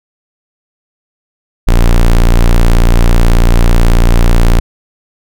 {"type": "tone", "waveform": "square", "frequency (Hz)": 29.14, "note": "A#0", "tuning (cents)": 0, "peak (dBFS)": -4, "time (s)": [1.67, 4.6], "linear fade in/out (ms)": 10, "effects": []}